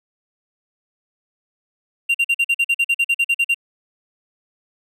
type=tone bursts; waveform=triangle; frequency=2768 Hz; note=F7; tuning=16 cents flat; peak=-12 dBFS; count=15; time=2.09-3.545 s; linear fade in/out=10 ms; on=55 ms; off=45 ms; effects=none